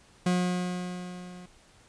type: tone with level ramp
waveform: 40% pulse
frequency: 180 Hz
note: F#3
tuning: 47 cents flat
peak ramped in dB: -21 to -43 dBFS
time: 0.26-1.46 s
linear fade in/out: 5 ms
effects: pink hiss -58 dBFS RMS until 1.88 s + resampled to 22050 Hz